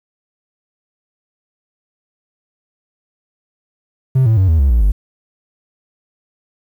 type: tone with pitch steps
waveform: triangle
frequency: 131 / 111.44 / 94.8 / 80.64 / 68.6 / 58.35 / 49.64 Hz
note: C3 / A2 / F#2 / E2 / C#2 / A#1 / G1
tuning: +2 / +23 / +43 / -38 / -17 / +2 / +22 cents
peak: -6 dBFS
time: 4.15-4.92 s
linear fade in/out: 10 ms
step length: 110 ms
effects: tanh soft clip ceiling -2 dBFS + 8-bit